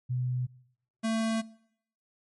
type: tone pair in turn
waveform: sine / square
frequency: 125.5 / 223.6 Hz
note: B2 / A3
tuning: +28 / +28 cents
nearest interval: minor seventh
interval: 1000 cents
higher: second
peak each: -27 dBFS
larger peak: neither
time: 0.09-0.47 / 1.03-1.42 s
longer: second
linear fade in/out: 20 ms
effects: noise-tail reverb RT60 0.7 s tail -21 dB re dry + MP3 48 kbps